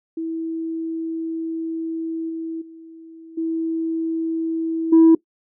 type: tone with level steps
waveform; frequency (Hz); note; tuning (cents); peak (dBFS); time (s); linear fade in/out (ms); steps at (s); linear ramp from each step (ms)
sine; 326.1; E4; -19; -23 / -25 / -38 / -20 / -6; 0.17-5.15; 5; 2.29 / 2.61 / 3.37 / 4.92; 10
effects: noise-tail reverb RT60 0.1 s tail -20 dB re dry + tanh soft clip ceiling -6 dBFS